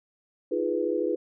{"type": "chord", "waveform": "sine", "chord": "F half-diminished seventh", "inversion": "third", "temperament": "equal with one note detuned", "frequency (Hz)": [315.7, 349.2, 415.3, 493.9], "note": ["Eb4", "F4", "Ab4", "Cb5"], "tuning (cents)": [25, 0, 0, 0], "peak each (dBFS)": [-31, -29, -30, -29], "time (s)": [0.51, 1.16], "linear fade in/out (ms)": 10, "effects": []}